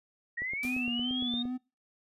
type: linear sweep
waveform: sine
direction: up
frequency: 1864.7 to 3729 Hz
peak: -32 dBFS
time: 0.37-1.43 s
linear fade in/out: 10 ms
type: click train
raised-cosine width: 2 ms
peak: -32 dBFS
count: 10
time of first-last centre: 0.42-1.454 s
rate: 8.7 Hz
type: tone with vibrato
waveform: triangle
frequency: 246.3 Hz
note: B3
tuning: 5 cents flat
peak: -30 dBFS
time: 0.63-1.58 s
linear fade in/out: 20 ms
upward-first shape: sine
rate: 2.4 Hz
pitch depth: 56 cents each way
type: noise with exponential decay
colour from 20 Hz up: white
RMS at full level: -42 dBFS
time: 0.63-1.02 s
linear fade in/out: 1 ms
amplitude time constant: 83 ms
effects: noise-tail reverb RT60 0.3 s tail -24 dB re dry + resampled to 32000 Hz